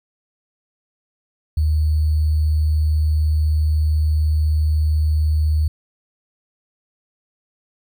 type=tone with sample-and-hold; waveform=sine; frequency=77 Hz; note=D#2; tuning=17 cents flat; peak=-14 dBFS; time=1.57-5.68 s; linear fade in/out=5 ms; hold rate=4410 Hz; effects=none